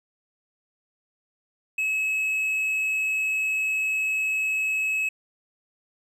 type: tone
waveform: triangle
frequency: 2576 Hz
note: E7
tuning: 41 cents flat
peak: -21 dBFS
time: 1.78-5.09 s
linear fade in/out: 5 ms
effects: none